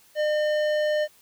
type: tone with tanh clipping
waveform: sine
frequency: 605 Hz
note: D#5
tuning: 49 cents flat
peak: -23 dBFS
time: 0.15-1.08 s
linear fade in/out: 50 ms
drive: 14 dB
effects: white hiss -57 dBFS RMS until 1.21 s